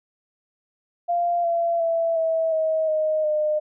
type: tone with pitch steps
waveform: sine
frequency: 694 / 678.9 / 664.2 / 649.8 / 635.7 / 621.9 / 608.4 Hz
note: F5 / F5 / E5 / E5 / D#5 / D#5 / D#5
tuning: -11 / -49 / +13 / -25 / +37 / -1 / -39 cents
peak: -19 dBFS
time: 1.08-3.6 s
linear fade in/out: 20 ms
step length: 360 ms
effects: none